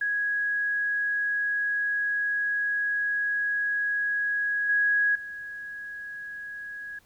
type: tone with level steps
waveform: sine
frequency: 1661.2 Hz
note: G#6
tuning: in tune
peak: -24 / -20 / -35 dBFS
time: 0.01-6.99 s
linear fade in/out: 5 ms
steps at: 4.69 / 5.15 s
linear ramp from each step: 5 ms
effects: pink hiss -62 dBFS RMS until 7.05 s